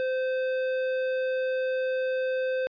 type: tone with tanh clipping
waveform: sine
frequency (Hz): 517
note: C5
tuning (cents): -21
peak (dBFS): -27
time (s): 0-2.67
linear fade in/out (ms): 0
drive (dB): 13
effects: resampled to 11025 Hz